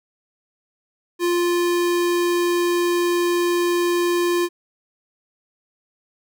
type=tone; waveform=square; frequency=349.2 Hz; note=F4; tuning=in tune; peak=-18 dBFS; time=1.19-4.49 s; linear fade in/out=50 ms; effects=none